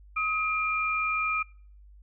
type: tone pair together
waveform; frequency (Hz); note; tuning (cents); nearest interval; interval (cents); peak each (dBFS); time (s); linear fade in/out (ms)
sine; 1266.6 / 2391; D#6 / D7; +30 / +30; major seventh; 1100; -28; 0.16-1.43; 10
effects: noise-tail reverb RT60 0.5 s tail -24 dB re dry + added 50 Hz sine -49 dBFS peak until 2.02 s